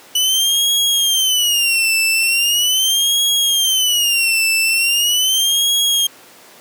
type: tone with vibrato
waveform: sawtooth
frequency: 2960 Hz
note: F#7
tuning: in tune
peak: -10 dBFS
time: 0.15-6.07 s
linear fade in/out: 5 ms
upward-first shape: sine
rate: 0.4 Hz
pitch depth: 190 cents each way
effects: pink hiss -42 dBFS RMS until 6.6 s + high-pass 300 Hz 12 dB/octave